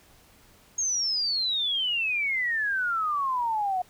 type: exponential sweep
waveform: sine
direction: down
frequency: 6600 to 718 Hz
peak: -24 dBFS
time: 0.78-3.82 s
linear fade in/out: 5 ms
effects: pink hiss -57 dBFS RMS until 3.89 s